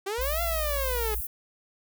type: linear two-way sweep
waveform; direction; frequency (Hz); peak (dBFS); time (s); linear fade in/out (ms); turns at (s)
sawtooth; up then down; 376.6 to 691 to 415.5; -25; 0.06-1.15; 10; 0.42
type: tone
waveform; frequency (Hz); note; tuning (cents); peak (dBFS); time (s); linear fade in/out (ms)
sine; 55.4; A1; +13; -30; 0.18-1.21; 10
type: high-pass noise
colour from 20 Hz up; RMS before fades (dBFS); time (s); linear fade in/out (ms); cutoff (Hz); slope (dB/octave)
white; -34; 0.21-1.27; 5; 11000; 24
effects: none